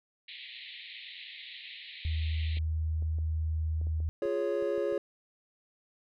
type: band-pass noise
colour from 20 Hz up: white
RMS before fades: -46 dBFS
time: 0.28-2.59 s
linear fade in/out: 5 ms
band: 1900 to 4100 Hz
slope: 96 dB/octave
type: tone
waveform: sine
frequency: 79.2 Hz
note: D#2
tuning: 31 cents sharp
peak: -28 dBFS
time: 2.05-4.09 s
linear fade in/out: 0 ms
type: clicks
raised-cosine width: 2 ms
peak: -37 dBFS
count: 10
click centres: 2.571 / 3.024 / 3.186 / 3.814 / 3.87 / 4.003 / 4.255 / 4.625 / 4.779 / 4.925 s
type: chord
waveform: triangle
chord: Db major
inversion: first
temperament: equal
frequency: 349.2 / 415.3 / 554.4 Hz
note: F4 / Ab4 / Db5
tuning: 0 / 0 / 0 cents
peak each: -32 / -30 / -30 dBFS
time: 4.22-4.98 s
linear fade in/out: 2 ms
effects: none